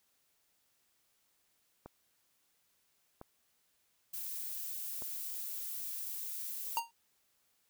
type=clicks; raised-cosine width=1 ms; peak=-33 dBFS; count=3; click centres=1.86 / 3.214 / 5.022 s
type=noise; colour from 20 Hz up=violet; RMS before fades=-41 dBFS; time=4.13-6.8 s; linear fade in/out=10 ms
type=tone with exponential decay; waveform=square; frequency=928 Hz; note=A#5; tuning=8 cents flat; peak=-28 dBFS; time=6.77-6.91 s; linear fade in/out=1 ms; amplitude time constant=30 ms
effects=white hiss -75 dBFS RMS until 7.69 s